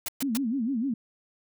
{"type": "noise bursts", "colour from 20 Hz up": "white", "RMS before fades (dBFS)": -31, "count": 3, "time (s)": [0.06, 0.372], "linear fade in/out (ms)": 2, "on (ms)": 24, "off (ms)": 120}
{"type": "tone with vibrato", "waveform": "sine", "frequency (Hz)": 247.9, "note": "B3", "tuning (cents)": 7, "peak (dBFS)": -25, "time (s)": [0.22, 0.94], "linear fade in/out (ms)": 5, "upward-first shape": "sine", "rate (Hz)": 6.6, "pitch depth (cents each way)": 230}
{"effects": []}